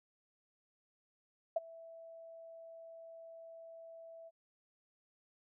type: tone with ADSR envelope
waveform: sine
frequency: 659.3 Hz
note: E5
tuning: in tune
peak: -27 dBFS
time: 1.56-4.31 s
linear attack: 6 ms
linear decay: 23 ms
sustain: -23 dB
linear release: 37 ms
effects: none